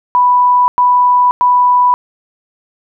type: tone bursts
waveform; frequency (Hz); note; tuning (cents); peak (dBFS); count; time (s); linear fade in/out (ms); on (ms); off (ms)
sine; 987.8; B5; 0; -6; 3; 0.15-1.94; 0; 530; 100
effects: none